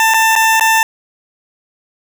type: tone with dropouts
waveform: 20% pulse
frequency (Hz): 891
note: A5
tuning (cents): +22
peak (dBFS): -4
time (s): 0-0.83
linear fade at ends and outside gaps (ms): 1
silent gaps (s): 0.138-0.143 / 0.354-0.361 / 0.597-0.609
effects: none